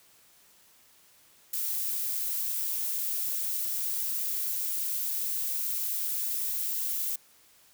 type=noise; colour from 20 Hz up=violet; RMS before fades=-31 dBFS; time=1.53-7.16 s; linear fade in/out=5 ms; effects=white hiss -60 dBFS RMS until 7.73 s